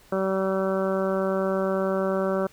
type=harmonic tone; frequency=191.3 Hz; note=G3; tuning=42 cents flat; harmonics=1 / 2 / 3 / 4 / 5 / 6 / 7 / 8; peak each=-28 / -27 / -26 / -38 / -38 / -36 / -35 / -40 dBFS; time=0.12-2.47 s; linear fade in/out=5 ms; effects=pink hiss -55 dBFS RMS until 2.52 s